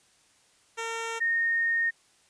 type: tone pair in turn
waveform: 10% pulse / sine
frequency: 456.2 / 1843.9 Hz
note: A#4 / A#6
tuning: -37 / -19 cents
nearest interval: 2 octaves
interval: 2418 cents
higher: second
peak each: -23 dBFS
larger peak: neither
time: 0.77-1.2 / 1.2-1.91 s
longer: second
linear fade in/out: 20 ms
effects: white hiss -63 dBFS RMS until 2.29 s + resampled to 22050 Hz